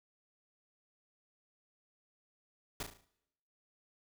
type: noise with echo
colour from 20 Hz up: pink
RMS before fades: -39 dBFS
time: 2.8-2.83 s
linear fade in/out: 2 ms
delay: 36 ms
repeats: 6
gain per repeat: -6 dB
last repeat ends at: 3.046 s
effects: noise-tail reverb RT60 0.9 s tail -22 dB re dry